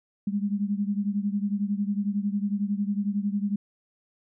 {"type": "beating tone pair", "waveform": "sine", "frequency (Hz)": [200, 211], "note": ["G3", "G#3"], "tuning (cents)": [35, 28], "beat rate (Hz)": 11, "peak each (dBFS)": [-26, -29], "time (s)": [0.27, 3.56], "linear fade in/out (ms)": 5, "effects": []}